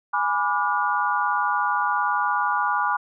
sine chord, G# diminished seventh, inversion none, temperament equal with one note detuned, 830.6 / 987.8 / 1174.7 / 1433.7 Hz, G#5 / B5 / D6 / F6, 0 / 0 / 0 / +45 cents, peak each -26 / -25 / -25 / -26 dBFS, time 0.13-2.97 s, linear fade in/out 10 ms, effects none

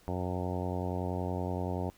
harmonic tone, 90.6 Hz, F#2, 36 cents flat, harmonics 1 / 2 / 3 / 4 / 5 / 6 / 7 / 8 / 9 / 10, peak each -35 / -38 / -40 / -41 / -42 / -43 / -43 / -44 / -45 / -45 dBFS, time 0.08-1.9 s, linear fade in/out 0 ms, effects pink hiss -62 dBFS RMS until 1.97 s

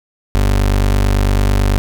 30% pulse tone, 49.03 Hz, G1, 1 cent sharp, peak -8 dBFS, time 0.35-1.78 s, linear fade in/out 0 ms, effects none

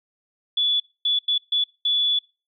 sine tone bursts at uneven times, 3437 Hz, A7, 41 cents flat, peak -18 dBFS, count 5, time 0.57-0.8 / 1.05-1.19 / 1.28-1.38 / 1.52-1.64 / 1.85-2.19 s, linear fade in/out 5 ms, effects noise-tail reverb RT60 0.3 s tail -23 dB re dry

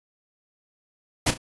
pink noise with echo, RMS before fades -20 dBFS, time 1.26-1.31 s, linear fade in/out 10 ms, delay 34 ms, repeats 2, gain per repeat -11 dB, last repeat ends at 1.378 s, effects resampled to 24000 Hz

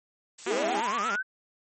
blue noise, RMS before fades -40 dBFS, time 0.38-0.95 s, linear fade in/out 10 ms
sine linear sweep, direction up, 341.2 to 1568 Hz, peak -27 dBFS, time 0.46-1.23 s, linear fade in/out 20 ms
5% pulse tone with vibrato, 220 Hz, A3, in tune, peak -20 dBFS, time 0.46-1.16 s, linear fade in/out 5 ms, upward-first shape sine, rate 8.6 Hz, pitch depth 200 cents each way
sawtooth chord, C augmented, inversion none, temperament just, 261.6 / 327 / 408.8 Hz, C4 / E4 / G#4, 0 / -14 / -27 cents, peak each -36 / -30 / -31 dBFS, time 0.5-0.81 s, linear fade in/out 10 ms
effects MP3 32 kbps

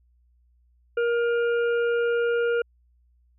harmonic tone with a mistuned harmonic, 471.4 Hz, A#4, 19 cents sharp, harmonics 1 / 3 / 5 / 6, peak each -21 / -29 / -44 / -43 dBFS, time 0.97-2.62 s, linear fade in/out 5 ms, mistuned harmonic 5, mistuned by +29 cents, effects added 60 Hz sine -59 dBFS peak until 3.38 s

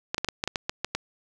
clicks, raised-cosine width 0.2 ms, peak -9 dBFS, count 10, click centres 0.145 / 0.181 / 0.246 / 0.287 / 0.439 / 0.476 / 0.558 / 0.695 / 0.846 / 0.95 s, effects none

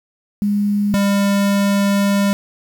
sine / square tone pair in turn, 204.7 / 200.1 Hz, G#3 / G3, -25 / +36 cents, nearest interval unison, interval 39 cents, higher first, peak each -14 / -14 dBFS, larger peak neither, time 0.42-0.94 / 0.94-2.33 s, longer second, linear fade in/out 0 ms, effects 7-bit

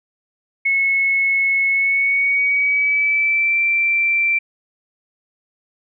sine tone with pitch glide, 2191 to 2348 Hz, C#7 to D7, -21 to -1 cents, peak -14 dBFS, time 0.65-4.39 s, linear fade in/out 10 ms, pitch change +120 cents, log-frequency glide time 1.7-3.59 s, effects none

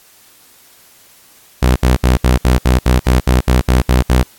sawtooth tone bursts, 62.7 Hz, B1, 27 cents sharp, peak -4 dBFS, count 13, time 1.62-4.232 s, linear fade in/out 10 ms, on 140 ms, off 66 ms, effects white hiss -46 dBFS RMS until 4.38 s + AAC 64 kbps

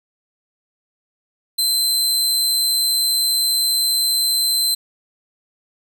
sawtooth tone, 4085 Hz, C8, 42 cents flat, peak -13 dBFS, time 1.58-4.75 s, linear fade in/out 10 ms, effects none

